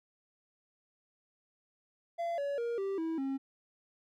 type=tone with pitch steps; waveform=triangle; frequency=681 / 566.1 / 470.5 / 391.1 / 325.1 / 270.3 Hz; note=F5 / C#5 / A#4 / G4 / E4 / C#4; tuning=-44 / +36 / +16 / -4 / -24 / -44 cents; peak=-30 dBFS; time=2.18-3.38 s; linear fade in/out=20 ms; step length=200 ms; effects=none